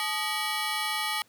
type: ring-modulated tone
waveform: 15% pulse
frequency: 1046.5 Hz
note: C6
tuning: in tune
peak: -18 dBFS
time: 0-1.22 s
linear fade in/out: 0 ms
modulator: 189 Hz
effects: pink hiss -62 dBFS RMS until 1.28 s + high-pass 150 Hz 12 dB/octave